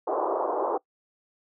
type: band-pass noise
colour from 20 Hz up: pink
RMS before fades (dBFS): -27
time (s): 0.07-0.78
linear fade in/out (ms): 10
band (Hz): 350 to 1100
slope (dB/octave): 48
effects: noise-tail reverb RT60 0.1 s tail -23 dB re dry